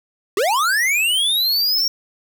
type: linear sweep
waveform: square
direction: up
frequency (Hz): 357.8 to 5588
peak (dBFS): -16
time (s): 0.37-1.88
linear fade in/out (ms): 2
effects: 7-bit